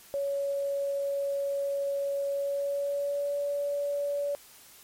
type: tone with pitch glide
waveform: sine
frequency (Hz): 560 to 572.4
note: C#5 to D5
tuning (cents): +18 to -45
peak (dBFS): -27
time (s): 0.14-4.35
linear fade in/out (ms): 0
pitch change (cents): +37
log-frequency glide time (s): 2.33-3.35
effects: white hiss -53 dBFS RMS until 4.83 s + MP3 64 kbps